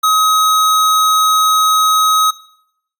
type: tone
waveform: square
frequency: 1268 Hz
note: D#6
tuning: 32 cents sharp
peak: -10 dBFS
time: 0.03-2.31 s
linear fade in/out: 10 ms
effects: noise-tail reverb RT60 0.7 s tail -18 dB re dry + Opus 48 kbps